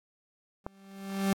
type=tone with exponential growth; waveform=40% pulse; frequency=195.3 Hz; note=G3; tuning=6 cents flat; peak=-22 dBFS; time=0.64-1.33 s; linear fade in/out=2 ms; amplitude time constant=150 ms
type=click; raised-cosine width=1 ms; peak=-20 dBFS; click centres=0.665 s
effects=AAC 64 kbps